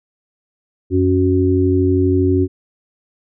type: harmonic tone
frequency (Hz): 92.5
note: F#2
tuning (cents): 0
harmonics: 1 / 3 / 4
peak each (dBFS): -16 / -16 / -16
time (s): 0.9-2.48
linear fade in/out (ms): 50
effects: none